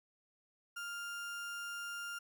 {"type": "tone", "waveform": "35% pulse", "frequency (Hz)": 1400, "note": "F6", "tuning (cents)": 4, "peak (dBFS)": -39, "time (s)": [0.76, 2.19], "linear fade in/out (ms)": 10, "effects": []}